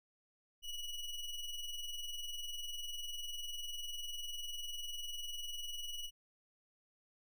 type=ring-modulated tone; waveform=square; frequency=1470 Hz; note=F#6; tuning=12 cents flat; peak=-38 dBFS; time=0.62-6.11 s; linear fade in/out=50 ms; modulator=1460 Hz; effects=none